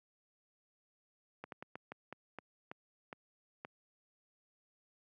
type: slowing click train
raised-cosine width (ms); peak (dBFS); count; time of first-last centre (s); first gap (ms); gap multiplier
0.5; -29; 10; 1.44-3.649; 82; 1.26
effects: high-pass 150 Hz 12 dB/octave